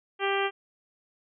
harmonic tone, 394.4 Hz, G4, 11 cents sharp, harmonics 1 / 2 / 3 / 4 / 5 / 6 / 7 / 8, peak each -28 / -31 / -33 / -34 / -35 / -36 / -36 / -37 dBFS, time 0.19-0.51 s, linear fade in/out 50 ms, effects none

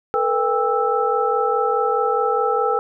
sine tone cluster, 444 / 488.8 / 801 / 1317 Hz, A4 / B4 / G5 / E6, +16 / -18 / +37 / -2 cents, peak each -22 dBFS, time 0.14-2.79 s, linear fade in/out 0 ms, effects none

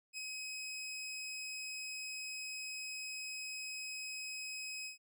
20% pulse tone with ADSR envelope, 2538 Hz, D#7, 34 cents sharp, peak -35 dBFS, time 0.13-4.98 s, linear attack 51 ms, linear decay 4 ms, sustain -2 dB, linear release 120 ms, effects none

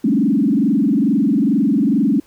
sine tone with frequency modulation, 246.9 Hz, B3, in tune, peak -12 dBFS, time 0.04-2.2 s, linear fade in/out 5 ms, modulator 22.3 Hz, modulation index 2.4, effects pink hiss -53 dBFS RMS until 2.26 s

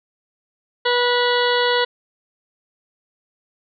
harmonic tone, 487.5 Hz, B4, 23 cents flat, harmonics 1 / 2 / 3 / 4 / 6 / 7 / 8 / 9, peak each -19 / -22 / -24 / -25 / -27 / -27 / -28 / -29 dBFS, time 0.85-1.85 s, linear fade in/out 10 ms, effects none

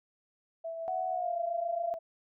sine tone with tremolo, 659.3 Hz, E5, in tune, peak -34 dBFS, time 0.64-1.99 s, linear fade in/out 10 ms, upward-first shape triangle, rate 6.6 Hz, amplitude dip 35%
sine tone with pitch glide, 740 to 686.5 Hz, F#5 to F5, 0 to -30 cents, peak -31 dBFS, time 0.88-1.94 s, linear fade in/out 0 ms, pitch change -130 cents, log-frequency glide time 1.1-1.37 s
effects none

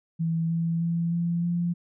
sine tone with pitch steps, 164.3 / 166.4 / 168.53 / 170.68 / 172.87 Hz, E3 / E3 / E3 / F3 / F3, -5 / +17 / +39 / -39 / -17 cents, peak -23 dBFS, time 0.19-1.74 s, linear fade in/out 20 ms, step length 310 ms, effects none

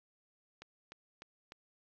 click train, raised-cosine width 0.2 ms, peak -30 dBFS, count 4, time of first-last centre 0.62-1.521 s, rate 3.33 Hz, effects low-pass 5000 Hz 12 dB/octave + 11-bit

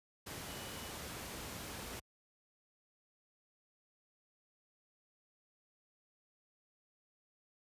sine tone in noise, 2960 Hz, F#7, in tune, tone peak -55 dBFS, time 0.48-0.91 s, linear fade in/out 10 ms, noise pink, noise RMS -45 dBFS, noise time 0.26-2 s, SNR -13 dB, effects high-pass 60 Hz 12 dB/octave + resampled to 32000 Hz

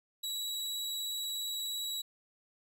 sawtooth tone with vibrato, 3894 Hz, B7, 25 cents flat, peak -32 dBFS, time 0.23-2.02 s, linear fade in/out 10 ms, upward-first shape sine, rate 17 Hz, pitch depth 9 cents each way, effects none

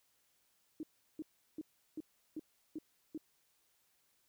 sine tone bursts, 311.1 Hz, D#4, in tune, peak -39 dBFS, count 7, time 0.8-3.177 s, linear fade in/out 2 ms, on 31 ms, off 360 ms, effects white hiss -75 dBFS RMS until 4.28 s

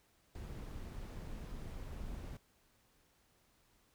brown noise with amplitude modulation, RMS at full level -44 dBFS, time 0.35-2.37 s, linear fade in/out 2 ms, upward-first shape sine, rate 202 Hz, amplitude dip 30%, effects pink hiss -72 dBFS RMS until 3.94 s

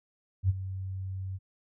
sine tone with ADSR envelope, 94.9 Hz, F#2, 44 cents sharp, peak -19 dBFS, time 0.43-1.39 s, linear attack 62 ms, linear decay 29 ms, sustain -14 dB, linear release 35 ms, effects none

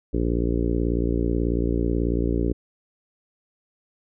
harmonic tone, 58.27 Hz, A#1, in tune, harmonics 1 / 2 / 3 / 4 / 5 / 6 / 7 / 8 / 9, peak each -24 / -30 / -30 / -32 / -27 / -30 / -30 / -35 / -40 dBFS, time 0.13-2.53 s, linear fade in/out 10 ms, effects none

